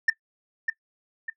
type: tone with echo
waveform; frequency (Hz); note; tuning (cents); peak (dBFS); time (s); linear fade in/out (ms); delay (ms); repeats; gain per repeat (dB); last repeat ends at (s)
sine; 1800; A6; +39; -13; 0.08-0.1; 5; 600; 2; -8; 1.3
effects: noise-tail reverb RT60 0.1 s tail -17 dB re dry + tanh soft clip ceiling -15 dBFS